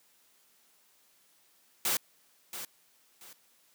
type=noise with echo; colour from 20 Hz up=white; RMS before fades=-29 dBFS; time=1.85-1.97 s; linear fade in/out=2 ms; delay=680 ms; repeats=2; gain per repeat=-11 dB; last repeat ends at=3.33 s; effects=white hiss -66 dBFS RMS until 3.74 s + high-pass 150 Hz 12 dB/octave